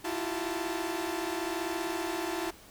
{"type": "tone cluster", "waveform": "sawtooth", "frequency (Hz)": [324.5, 345.4, 380.3, 882], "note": ["E4", "F4", "F#4", "A5"], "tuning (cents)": [-27, -19, 48, 4], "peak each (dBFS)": [-33, -31, -35, -36], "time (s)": [0.04, 2.51], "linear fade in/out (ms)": 10, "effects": ["pink hiss -53 dBFS RMS until 2.7 s"]}